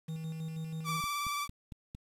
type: tone with tremolo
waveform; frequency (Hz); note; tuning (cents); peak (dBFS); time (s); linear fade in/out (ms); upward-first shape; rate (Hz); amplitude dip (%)
triangle; 160.2; E3; -49; -33; 0.08-1.01; 10; square; 6.2; 30
type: tone with vibrato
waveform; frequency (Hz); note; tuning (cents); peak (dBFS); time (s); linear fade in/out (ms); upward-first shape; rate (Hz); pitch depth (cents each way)
sawtooth; 1164; D6; -16; -29; 0.84-1.48; 50; triangle; 19; 39
type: click train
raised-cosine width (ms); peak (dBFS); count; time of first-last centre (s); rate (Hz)
5; -32; 5; 1.04-1.949; 4.4
effects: resampled to 32000 Hz + 9-bit